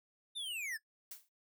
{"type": "linear sweep", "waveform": "square", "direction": "down", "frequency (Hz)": [3679, 1661.2], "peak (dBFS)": -39, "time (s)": [0.35, 0.78], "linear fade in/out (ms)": 20}
{"type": "noise with exponential decay", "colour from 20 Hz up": "blue", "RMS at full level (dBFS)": -43, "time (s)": [1.11, 1.29], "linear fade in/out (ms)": 5, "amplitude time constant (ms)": 38}
{"effects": ["noise-tail reverb RT60 0.1 s tail -18 dB re dry"]}